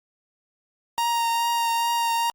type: tone with vibrato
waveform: 45% pulse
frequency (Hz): 932.3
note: A#5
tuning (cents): 0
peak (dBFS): -21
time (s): 0.98-2.3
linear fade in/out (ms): 0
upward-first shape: triangle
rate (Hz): 2.4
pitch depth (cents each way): 17
effects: Opus 48 kbps